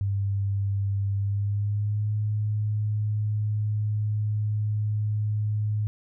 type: tone with pitch glide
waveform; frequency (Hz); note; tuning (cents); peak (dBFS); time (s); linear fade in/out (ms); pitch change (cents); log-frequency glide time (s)
sine; 99.4 to 105.92; G2 to G#2; +25 to +35; -23; 0.01-5.87; 0; +110; 1.14-2.12
effects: none